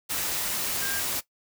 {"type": "tone in noise", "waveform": "sine", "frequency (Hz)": 1601, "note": "G6", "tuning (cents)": 36, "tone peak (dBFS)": -33, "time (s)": [0.81, 1.01], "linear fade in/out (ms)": 20, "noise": "white", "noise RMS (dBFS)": -29, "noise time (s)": [0.09, 1.21], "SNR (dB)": -7, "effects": ["noise-tail reverb RT60 0.1 s tail -17 dB re dry"]}